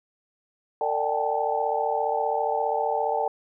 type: tone cluster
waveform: sine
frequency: 451 / 593 / 764 / 799 / 876 Hz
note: A4 / D5 / G5 / G5 / A5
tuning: +43 / +17 / -45 / +33 / -8 cents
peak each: -29 dBFS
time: 0.81-3.28 s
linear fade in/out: 2 ms
effects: none